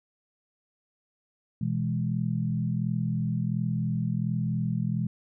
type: chord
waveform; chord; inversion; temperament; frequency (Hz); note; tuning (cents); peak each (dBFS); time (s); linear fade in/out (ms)
sine; E major; second; equal; 123.47 / 164.81 / 207.7; B2 / E3 / G#3; 0 / 0 / 0; -29 / -29 / -31; 1.61-5.07; 5
effects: none